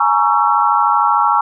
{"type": "chord", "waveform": "sine", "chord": "A# half-diminished seventh", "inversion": "third", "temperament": "just", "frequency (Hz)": [839.1, 932.3, 1118.8, 1342.6], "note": ["G#5", "A#5", "C#6", "E6"], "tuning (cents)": [18, 0, 16, 31], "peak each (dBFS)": -16, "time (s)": [0, 1.41], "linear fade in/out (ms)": 5, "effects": []}